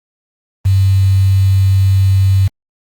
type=tone with quantisation; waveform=sine; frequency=96.4 Hz; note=G2; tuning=28 cents flat; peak=-7 dBFS; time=0.65-2.48 s; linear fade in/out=10 ms; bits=5; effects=Opus 24 kbps